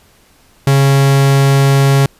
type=tone; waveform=45% pulse; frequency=137.7 Hz; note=C#3; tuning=11 cents flat; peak=-7 dBFS; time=0.67-2.06 s; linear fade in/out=2 ms; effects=pink hiss -49 dBFS RMS until 2.19 s + resampled to 32000 Hz